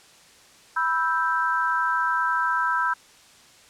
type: chord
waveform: sine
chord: E minor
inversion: second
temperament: equal with one note detuned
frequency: 984.3 / 1318.5 / 1568 Hz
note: B5 / E6 / G6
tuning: -6 / 0 / 0 cents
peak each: -25 dBFS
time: 0.76-2.94 s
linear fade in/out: 10 ms
effects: white hiss -52 dBFS RMS until 3.69 s + low-pass 8000 Hz 12 dB/octave